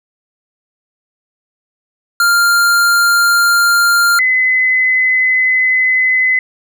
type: tone pair in turn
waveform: square / sine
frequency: 1396.9 / 2028 Hz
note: F6 / B6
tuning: 0 / +45 cents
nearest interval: tritone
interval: 645 cents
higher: second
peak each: -9 / -9 dBFS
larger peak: neither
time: 2.2-4.19 / 4.19-6.39 s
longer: second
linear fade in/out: 2 ms
effects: none